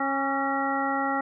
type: harmonic tone with a mistuned harmonic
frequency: 273.1 Hz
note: C#4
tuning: 26 cents flat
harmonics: 1 / 2 / 3 / 4 / 5 / 7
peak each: -30 / -34 / -28 / -36 / -30 / -33 dBFS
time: 0-1.21 s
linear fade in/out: 5 ms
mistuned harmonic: 4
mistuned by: +51 cents
effects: none